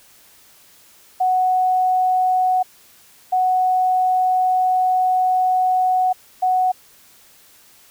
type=tone bursts at uneven times; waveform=sine; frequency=740 Hz; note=F#5; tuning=in tune; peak=-14 dBFS; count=3; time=1.2-2.63 / 3.32-6.13 / 6.42-6.72 s; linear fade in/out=10 ms; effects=white hiss -50 dBFS RMS until 7.9 s